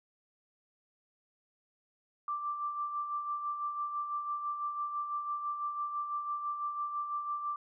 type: tone with tremolo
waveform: sine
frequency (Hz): 1176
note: D6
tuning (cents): +2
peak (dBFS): -31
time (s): 2.28-7.56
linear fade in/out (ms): 2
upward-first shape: sine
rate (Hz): 6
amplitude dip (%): 50
effects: none